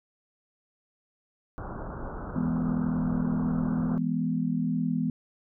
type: low-pass noise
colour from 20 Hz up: pink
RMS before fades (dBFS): -37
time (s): 1.58-3.98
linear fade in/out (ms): 0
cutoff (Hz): 1500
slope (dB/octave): 96
type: chord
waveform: sine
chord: E major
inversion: none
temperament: equal with one note detuned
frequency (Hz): 166.15 / 207.7 / 246.9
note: E3 / G#3 / B3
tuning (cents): +14 / 0 / 0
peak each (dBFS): -29 / -31 / -28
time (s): 2.36-5.1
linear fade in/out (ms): 2
effects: none